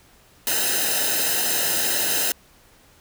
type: noise with comb filter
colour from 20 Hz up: white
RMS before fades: -22 dBFS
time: 0.47-2.32 s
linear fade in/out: 2 ms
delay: 0.88 ms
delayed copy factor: -0.8
effects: pink hiss -54 dBFS RMS until 3 s